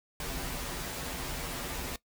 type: noise with comb filter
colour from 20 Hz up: pink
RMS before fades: -37 dBFS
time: 0.2-1.96 s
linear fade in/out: 2 ms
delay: 9.6 ms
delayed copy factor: -0.7
effects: noise-tail reverb RT60 0.1 s tail -19 dB re dry